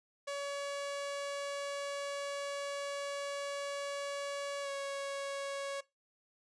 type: tone with pitch glide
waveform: sawtooth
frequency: 565 to 555.9 Hz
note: C#5 to C#5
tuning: +33 to +5 cents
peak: -33 dBFS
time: 0.27-5.81 s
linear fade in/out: 10 ms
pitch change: -28 cents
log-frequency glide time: 4.62-4.69 s
effects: noise-tail reverb RT60 0.2 s tail -20 dB re dry + resampled to 22050 Hz